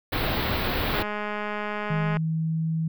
pink band-stop noise, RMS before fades -26 dBFS, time 0.12-1.03 s, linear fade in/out 10 ms, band 4400 to 14000 Hz, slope 48 dB/octave
click train, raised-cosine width 0.5 ms, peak -16 dBFS, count 258, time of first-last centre 0.94-2.17 s, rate 209 Hz
sine tone with pitch glide, 160 to 161.3 Hz, D#3 to E3, +49 to -37 cents, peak -23 dBFS, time 1.9-2.88 s, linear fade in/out 5 ms, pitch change +14 cents, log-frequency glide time 2.13-2.69 s
effects none

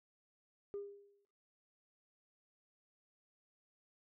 sine tone with exponential decay, 403.6 Hz, G#4, 49 cents flat, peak -37 dBFS, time 0.74-1.25 s, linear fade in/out 0 ms, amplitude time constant 110 ms, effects noise-tail reverb RT60 0.6 s tail -20 dB re dry + tanh soft clip ceiling -37 dBFS

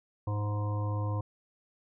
harmonic tone with a mistuned harmonic, 103.83 Hz, G#2, in tune, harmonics 1 / 3 / 5 / 7 / 9 / 10, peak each -29 / -42 / -42 / -48 / -44 / -43 dBFS, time 0.27-1.21 s, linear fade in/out 5 ms, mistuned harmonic 9, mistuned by +15 cents, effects none

